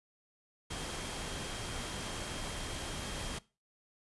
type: tone in noise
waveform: sine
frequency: 3214 Hz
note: G7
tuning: 43 cents sharp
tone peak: -48 dBFS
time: 0.7-3.39 s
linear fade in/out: 10 ms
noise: pink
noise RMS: -40 dBFS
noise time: 0.7-3.39 s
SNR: -11 dB
effects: noise-tail reverb RT60 0.3 s tail -20 dB re dry + resampled to 24000 Hz